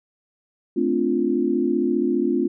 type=chord; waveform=sine; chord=D minor seventh; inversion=second; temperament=equal with one note detuned; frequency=220 / 258.9 / 293.7 / 349.2 Hz; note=A3 / C4 / D4 / F4; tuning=0 / -18 / 0 / 0 cents; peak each=-26 / -23 / -25 / -22 dBFS; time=0.76-2.48 s; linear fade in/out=10 ms; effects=none